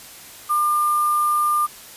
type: tone with sample-and-hold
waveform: sine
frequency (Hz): 1200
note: D6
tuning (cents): +37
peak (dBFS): -16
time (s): 0.49-1.67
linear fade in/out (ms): 20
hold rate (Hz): 11025
effects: white hiss -41 dBFS RMS until 1.96 s + resampled to 32000 Hz